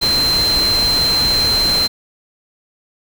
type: tone in noise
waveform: sine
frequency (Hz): 4113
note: C8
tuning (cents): -30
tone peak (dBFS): -13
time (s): 0.01-1.88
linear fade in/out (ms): 20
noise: pink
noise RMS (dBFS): -22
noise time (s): 0.01-1.88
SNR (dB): +6
effects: none